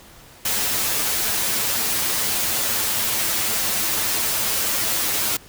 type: noise with comb filter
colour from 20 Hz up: white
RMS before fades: -22 dBFS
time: 0.45-5.37 s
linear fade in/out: 5 ms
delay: 9.2 ms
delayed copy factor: +0.9
effects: pink hiss -46 dBFS RMS until 5.48 s